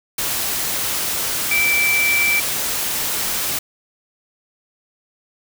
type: tone in noise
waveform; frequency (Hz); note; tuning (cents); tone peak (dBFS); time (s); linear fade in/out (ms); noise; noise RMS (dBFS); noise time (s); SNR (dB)
sine; 2329; D7; -15; -15; 1.51-2.4; 5; white; -22; 0.18-3.59; +4
effects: none